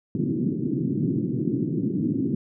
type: band-pass noise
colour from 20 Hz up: white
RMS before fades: -25 dBFS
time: 0.15-2.35 s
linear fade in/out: 2 ms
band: 120 to 340 Hz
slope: 48 dB/octave
effects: none